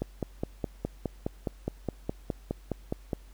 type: click train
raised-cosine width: 2 ms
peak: -16 dBFS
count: 16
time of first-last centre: 0.02-3.132 s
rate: 4.82 Hz
effects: added 47 Hz sine -48 dBFS peak until 3.33 s + pink hiss -61 dBFS RMS until 3.33 s